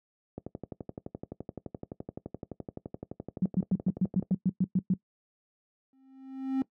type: click train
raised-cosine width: 2 ms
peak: -23 dBFS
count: 47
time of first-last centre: 0.38-4.312 s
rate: 11.7 Hz
type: tone bursts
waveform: sine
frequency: 184.6 Hz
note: F#3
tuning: 4 cents flat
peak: -21 dBFS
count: 11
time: 3.42-4.938 s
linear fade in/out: 2 ms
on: 38 ms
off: 110 ms
type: tone with exponential growth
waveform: triangle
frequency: 265.6 Hz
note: C4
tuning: 26 cents sharp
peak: -21 dBFS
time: 5.93-6.62 s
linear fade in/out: 1 ms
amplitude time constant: 150 ms
effects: noise-tail reverb RT60 0.1 s tail -19 dB re dry + high-pass 100 Hz 12 dB/octave